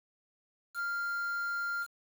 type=tone with quantisation; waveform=triangle; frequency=1396.9 Hz; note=F6; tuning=in tune; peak=-30 dBFS; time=0.74-1.87 s; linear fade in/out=50 ms; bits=8; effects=none